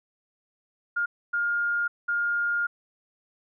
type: tone bursts at uneven times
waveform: sine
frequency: 1414 Hz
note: F6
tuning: 21 cents sharp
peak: -23 dBFS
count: 3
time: 0.96-1.06 / 1.33-1.88 / 2.08-2.67 s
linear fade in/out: 10 ms
effects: none

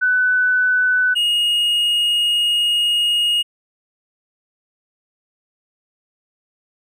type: tone pair in turn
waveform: sine / triangle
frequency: 1499 / 2868 Hz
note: F#6 / F7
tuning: +22 / +45 cents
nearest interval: major seventh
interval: 1123 cents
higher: second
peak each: -13 dBFS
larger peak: neither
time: 0.01-1.15 / 1.15-3.43 s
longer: second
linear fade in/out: 20 ms
effects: none

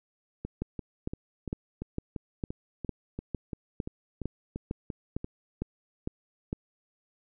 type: two click trains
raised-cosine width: 3 ms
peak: -18 / -22 dBFS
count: 14 / 15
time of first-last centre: 0.62-6.529 / 0.45-5.245 s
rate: 2.2 / 2.92 Hz
effects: none

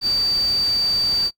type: tone in noise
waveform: sine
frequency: 4632 Hz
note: D8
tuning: 25 cents flat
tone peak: -17 dBFS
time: 0.01-1.31 s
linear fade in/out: 50 ms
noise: pink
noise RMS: -35 dBFS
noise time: 0.01-1.31 s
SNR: +15 dB
effects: noise-tail reverb RT60 0.1 s tail -21 dB re dry

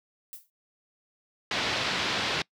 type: noise with exponential decay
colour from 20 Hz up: violet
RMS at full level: -38 dBFS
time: 0.33-0.5 s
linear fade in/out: 0 ms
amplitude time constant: 36 ms
type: low-pass noise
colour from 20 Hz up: white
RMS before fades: -29 dBFS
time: 1.51-2.42 s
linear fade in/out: 2 ms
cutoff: 4300 Hz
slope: 24 dB/octave
effects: noise-tail reverb RT60 0.1 s tail -24 dB re dry + high-pass 80 Hz 12 dB/octave

